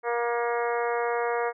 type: harmonic tone with a mistuned harmonic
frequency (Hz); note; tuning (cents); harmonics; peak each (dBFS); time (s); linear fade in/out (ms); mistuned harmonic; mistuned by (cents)
236.9; A#3; +28; 2 / 3 / 4 / 5 / 6 / 7 / 8 / 9; -27 / -31 / -33 / -35 / -37 / -38 / -39 / -40; 0.03-1.53; 50; 9; +26
effects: none